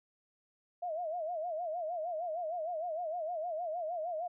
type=tone with vibrato; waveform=sine; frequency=666 Hz; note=E5; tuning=18 cents sharp; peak=-34 dBFS; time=0.82-4.28 s; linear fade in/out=10 ms; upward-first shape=sine; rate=6.5 Hz; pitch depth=140 cents each way; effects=none